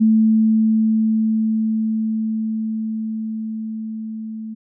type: tone with level ramp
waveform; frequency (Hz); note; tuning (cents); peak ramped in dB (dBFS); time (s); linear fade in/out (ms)
sine; 220; A3; 0; -10 to -27; 0-4.55; 20
effects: none